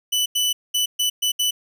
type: tone bursts at uneven times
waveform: sawtooth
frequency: 2982 Hz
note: F#7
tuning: 13 cents sharp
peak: -15 dBFS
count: 6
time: 0.12-0.26 / 0.35-0.53 / 0.74-0.86 / 0.99-1.1 / 1.22-1.32 / 1.39-1.51 s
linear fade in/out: 10 ms
effects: none